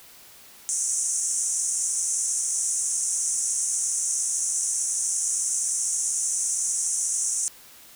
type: band-pass noise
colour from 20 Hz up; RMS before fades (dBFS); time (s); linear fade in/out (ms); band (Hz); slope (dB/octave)
pink; -26; 0.69-7.48; 0; 5900 to 9900; 96
effects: white hiss -49 dBFS RMS until 7.95 s